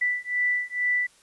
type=beating tone pair; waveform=sine; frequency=1975 / 1977.2 Hz; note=B6 / B6; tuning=0 / +1 cents; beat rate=2.2 Hz; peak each=-26 dBFS; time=0.01-1.07 s; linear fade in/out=10 ms; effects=white hiss -58 dBFS RMS until 1.22 s + resampled to 24000 Hz